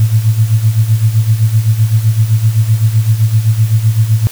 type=tone with tremolo; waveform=sine; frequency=110.4 Hz; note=A2; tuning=6 cents sharp; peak=-4 dBFS; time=0-4.27 s; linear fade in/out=0 ms; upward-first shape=sine; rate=7.8 Hz; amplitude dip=75%; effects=white hiss -31 dBFS RMS until 4.31 s